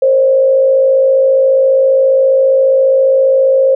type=tone with frequency modulation; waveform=sine; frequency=533 Hz; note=C5; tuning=32 cents sharp; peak=-6 dBFS; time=0.02-3.75 s; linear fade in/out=5 ms; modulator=54.8 Hz; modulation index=0.52; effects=none